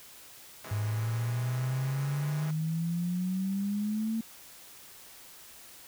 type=chord; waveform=5% pulse; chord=C augmented; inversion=none; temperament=equal with one note detuned; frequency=130.81 / 163.77 / 207.7 Hz; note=C3 / E3 / G#3; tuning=0 / -11 / 0 cents; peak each=-36 / -36 / -35 dBFS; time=0.64-2.51 s; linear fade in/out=5 ms
type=exponential sweep; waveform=sine; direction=up; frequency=103.6 to 227 Hz; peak=-28 dBFS; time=0.71-4.21 s; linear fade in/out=5 ms
effects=white hiss -51 dBFS RMS until 5.87 s